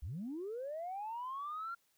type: linear sweep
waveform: sine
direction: up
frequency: 55.6 to 1396.9 Hz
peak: -38 dBFS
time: 0.02-1.75 s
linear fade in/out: 10 ms
effects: tanh soft clip ceiling -35 dBFS + white hiss -75 dBFS RMS until 1.97 s